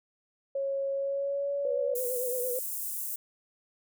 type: tone with pitch glide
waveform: sine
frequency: 549 to 565.1 Hz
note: C#5 to C#5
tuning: -17 to +33 cents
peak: -28 dBFS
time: 0.55-1.94 s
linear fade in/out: 5 ms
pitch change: +50 cents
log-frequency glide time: 0.92-1.52 s
type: tone with vibrato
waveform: sine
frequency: 498.8 Hz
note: B4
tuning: 17 cents sharp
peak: -30 dBFS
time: 1.65-2.59 s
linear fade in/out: 2 ms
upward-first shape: triangle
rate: 8.9 Hz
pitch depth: 69 cents each way
type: high-pass noise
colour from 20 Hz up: white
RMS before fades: -35 dBFS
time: 1.95-3.16 s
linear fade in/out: 5 ms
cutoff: 8200 Hz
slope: 24 dB/octave
effects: none